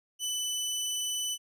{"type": "tone", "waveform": "20% pulse", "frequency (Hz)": 2993, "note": "F#7", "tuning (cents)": 19, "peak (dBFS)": -25, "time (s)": [0.19, 1.38], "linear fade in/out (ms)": 50, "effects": []}